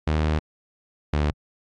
sawtooth tone pair in turn, 77.3 / 74.29 Hz, D#2 / D2, -11 / +20 cents, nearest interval minor second, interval 69 cents, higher first, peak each -16 dBFS, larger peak neither, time 0.07-0.39 / 1.13-1.31 s, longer first, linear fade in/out 5 ms, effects low-pass 4000 Hz 12 dB/octave + AAC 48 kbps

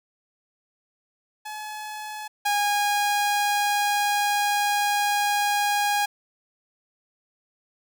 sawtooth tone pair in turn, 852 / 820.3 Hz, G#5 / G#5, +44 / -22 cents, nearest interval minor second, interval 66 cents, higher first, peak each -29 / -17 dBFS, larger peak second, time 1.45-2.28 / 2.45-6.06 s, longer second, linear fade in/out 10 ms, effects none

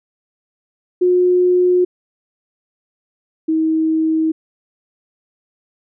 sine tone pair in turn, 360.5 / 318.5 Hz, F#4 / D#4, -45 / +41 cents, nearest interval major second, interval 214 cents, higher first, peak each -10 / -13 dBFS, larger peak first, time 1.01-1.85 / 3.48-4.32 s, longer neither, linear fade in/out 10 ms, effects none

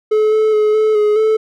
triangle tone with pitch steps, 430 / 434.3 / 425.9 / 433.1 / 420.7 / 436.8 Hz, A4 / A4 / G#4 / A4 / G#4 / A4, -40 / -23 / +44 / -27 / +22 / -13 cents, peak -8 dBFS, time 0.11-1.37 s, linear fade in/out 10 ms, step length 210 ms, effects none

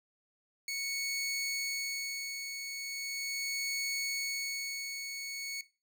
20% pulse tone with tremolo, 2216 Hz, C#7, 1 cent flat, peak -27 dBFS, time 0.68-5.61 s, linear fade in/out 2 ms, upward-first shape sine, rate 0.39 Hz, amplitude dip 50%, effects noise-tail reverb RT60 0.3 s tail -17 dB re dry

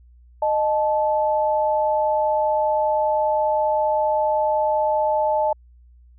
sine tone pair together, 615.2 / 870 Hz, D#5 / A5, -20 / -20 cents, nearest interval tritone, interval 600 cents, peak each -20 dBFS, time 0.42-5.53 s, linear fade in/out 5 ms, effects added 60 Hz sine -47 dBFS peak until 6.18 s

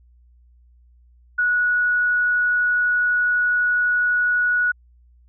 sine tone, 1464 Hz, F#6, 19 cents flat, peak -16 dBFS, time 1.38-4.72 s, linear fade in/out 10 ms, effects added 60 Hz sine -50 dBFS peak until 5.28 s

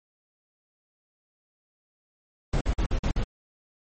brown noise bursts, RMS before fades -24 dBFS, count 6, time 2.53-3.24 s, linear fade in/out 5 ms, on 80 ms, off 46 ms, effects MP3 32 kbps

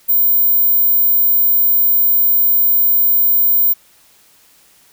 sine tone, 15180 Hz, A#9, 30 cents sharp, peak -9 dBFS, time 0.08-3.74 s, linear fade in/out 20 ms, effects white hiss -50 dBFS RMS until 4.92 s

